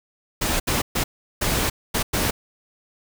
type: noise bursts at uneven times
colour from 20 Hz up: pink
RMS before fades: -22 dBFS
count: 6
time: 0.41-0.6 / 0.67-0.82 / 0.95-1.04 / 1.41-1.7 / 1.94-2.03 / 2.13-2.31 s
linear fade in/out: 10 ms
effects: none